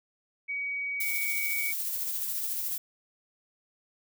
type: tone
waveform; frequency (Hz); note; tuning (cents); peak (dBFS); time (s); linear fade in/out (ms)
sine; 2260; C#7; +33; -30; 0.48-1.73; 20
type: noise with tremolo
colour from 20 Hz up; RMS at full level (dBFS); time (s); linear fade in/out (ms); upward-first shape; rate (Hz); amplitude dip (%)
violet; -31; 1-2.78; 5; sine; 14; 30
effects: none